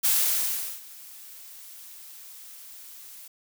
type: noise with ADSR envelope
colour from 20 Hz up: blue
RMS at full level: -21 dBFS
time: 0.03-3.28 s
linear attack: 21 ms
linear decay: 750 ms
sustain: -24 dB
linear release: 6 ms
effects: none